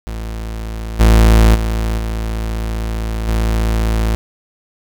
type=tone with level steps; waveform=40% pulse; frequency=55.3 Hz; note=A1; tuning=9 cents sharp; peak=-21 / -5 / -14 / -17 / -12 dBFS; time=0.07-4.15 s; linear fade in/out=0 ms; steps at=0.99 / 1.54 / 1.97 / 3.27 s; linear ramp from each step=20 ms; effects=7-bit